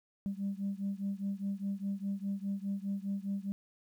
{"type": "beating tone pair", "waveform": "sine", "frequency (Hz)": [196, 200.9], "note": ["G3", "G3"], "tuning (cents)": [0, 43], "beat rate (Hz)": 4.9, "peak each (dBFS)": [-35, -36], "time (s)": [0.26, 3.52], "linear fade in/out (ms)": 0, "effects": ["tanh soft clip ceiling -28 dBFS", "11-bit"]}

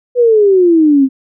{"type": "exponential sweep", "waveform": "sine", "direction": "down", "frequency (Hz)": [499.9, 260.5], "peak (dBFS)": -5, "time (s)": [0.15, 1.09], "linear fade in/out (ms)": 50, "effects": []}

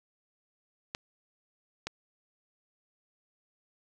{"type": "clicks", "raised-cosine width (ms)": 0.2, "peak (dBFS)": -17, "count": 2, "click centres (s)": [0.949, 1.87], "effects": []}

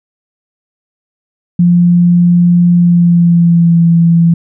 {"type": "tone with pitch glide", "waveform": "sine", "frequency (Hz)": [174.61, 168.08], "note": ["F3", "E3"], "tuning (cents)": [0, 34], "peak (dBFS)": -4, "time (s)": [1.59, 4.34], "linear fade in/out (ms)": 5, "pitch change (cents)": -66, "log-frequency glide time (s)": [2.73, 3.84], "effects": []}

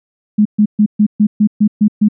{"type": "tone bursts", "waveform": "sine", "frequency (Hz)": 210.3, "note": "G#3", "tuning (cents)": 22, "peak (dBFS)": -6, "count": 9, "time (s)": [0.38, 2.086], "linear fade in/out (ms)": 10, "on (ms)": 74, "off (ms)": 130, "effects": []}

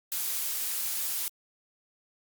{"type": "noise", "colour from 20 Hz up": "blue", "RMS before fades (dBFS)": -31, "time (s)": [0.12, 1.28], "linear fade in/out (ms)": 0, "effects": ["Opus 48 kbps"]}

